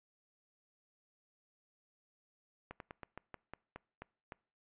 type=slowing click train; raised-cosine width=0.5 ms; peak=-30 dBFS; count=10; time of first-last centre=2.71-4.322 s; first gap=92 ms; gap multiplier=1.16; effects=noise-tail reverb RT60 0.5 s tail -25 dB re dry + resampled to 8000 Hz